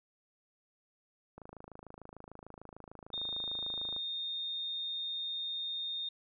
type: click train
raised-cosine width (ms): 1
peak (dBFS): -34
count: 70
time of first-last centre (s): 1.38-3.964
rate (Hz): 26.7
type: tone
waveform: sine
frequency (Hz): 3665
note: A#7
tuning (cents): -30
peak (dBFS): -35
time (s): 3.13-6.09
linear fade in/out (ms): 5
effects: none